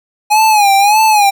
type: tone with vibrato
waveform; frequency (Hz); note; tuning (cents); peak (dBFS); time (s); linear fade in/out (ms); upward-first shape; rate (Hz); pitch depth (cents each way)
square; 830.6; G#5; 0; -7; 0.3-1.31; 20; sine; 1.7; 100
effects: none